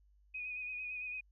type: tone with vibrato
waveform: sine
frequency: 2489 Hz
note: D#7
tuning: in tune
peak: -39 dBFS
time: 0.34-1.21 s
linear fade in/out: 10 ms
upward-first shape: sine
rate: 8.9 Hz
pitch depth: 31 cents each way
effects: added 50 Hz sine -64 dBFS peak until 1.31 s